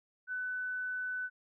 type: tone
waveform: sine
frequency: 1500 Hz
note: F#6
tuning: 23 cents sharp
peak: -34 dBFS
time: 0.27-1.3 s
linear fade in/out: 50 ms
effects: none